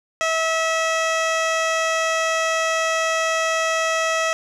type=tone with low-pass filter; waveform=15% pulse; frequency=648 Hz; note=E5; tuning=30 cents flat; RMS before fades=-21 dBFS; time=0.21-4.33 s; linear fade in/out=0 ms; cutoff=6300 Hz; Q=1.1; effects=9-bit